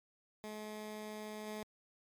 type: tone with level steps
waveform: 15% pulse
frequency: 213.4 Hz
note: G#3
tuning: 47 cents sharp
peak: -37 / -35 dBFS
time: 0.44-1.63 s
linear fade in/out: 0 ms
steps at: 1.46 s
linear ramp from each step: 20 ms
effects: MP3 96 kbps